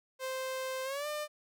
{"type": "tone with pitch glide", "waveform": "sawtooth", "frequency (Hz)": [522, 599.6], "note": ["C5", "D5"], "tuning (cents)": [-4, 36], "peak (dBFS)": -31, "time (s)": [0.19, 1.28], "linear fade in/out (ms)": 50, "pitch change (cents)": 240, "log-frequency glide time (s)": [0.84, 1.07], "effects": []}